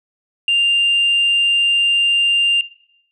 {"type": "tone", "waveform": "sine", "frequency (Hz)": 2794, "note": "F7", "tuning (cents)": 0, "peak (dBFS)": -11, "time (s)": [0.48, 2.61], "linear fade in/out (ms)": 2, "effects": ["noise-tail reverb RT60 0.8 s tail -19 dB re dry", "tanh soft clip ceiling -9 dBFS"]}